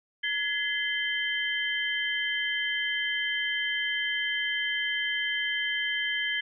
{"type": "tone cluster", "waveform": "sine", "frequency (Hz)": [1688, 2051, 3115], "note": ["G#6", "C7", "G7"], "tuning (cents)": [28, -35, -12], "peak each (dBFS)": -31, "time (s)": [0.23, 6.41], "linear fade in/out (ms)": 10, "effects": []}